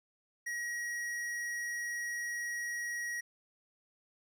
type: tone with hard clipping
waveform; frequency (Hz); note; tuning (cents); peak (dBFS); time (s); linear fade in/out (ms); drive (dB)
sine; 1902; A#6; +34; -37; 0.46-3.21; 10; 12
effects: none